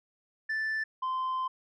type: tone pair in turn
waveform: sine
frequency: 1760 / 1036 Hz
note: A6 / C6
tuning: 0 / -17 cents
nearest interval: major sixth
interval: 917 cents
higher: first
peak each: -26 dBFS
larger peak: neither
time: 0.49-0.84 / 1.02-1.48 s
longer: second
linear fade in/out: 10 ms
effects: tanh soft clip ceiling -28 dBFS